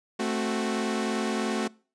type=chord; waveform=sawtooth; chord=F# diminished; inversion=first; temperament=equal with one note detuned; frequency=220 / 263.1 / 370 Hz; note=A3 / C4 / F#4; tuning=0 / +10 / 0 cents; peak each=-25 / -29 / -27 dBFS; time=0.19-1.68 s; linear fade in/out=10 ms; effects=noise-tail reverb RT60 0.4 s tail -24 dB re dry + resampled to 22050 Hz